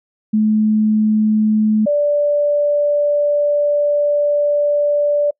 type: tone pair in turn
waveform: sine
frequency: 215.2 / 584.4 Hz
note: A3 / D5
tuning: -38 / -9 cents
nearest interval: octave + perfect fourth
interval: 1729 cents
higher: second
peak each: -11 / -12 dBFS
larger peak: first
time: 0.33-1.86 / 1.86-5.31 s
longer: second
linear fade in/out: 10 ms
effects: noise-tail reverb RT60 0.1 s tail -26 dB re dry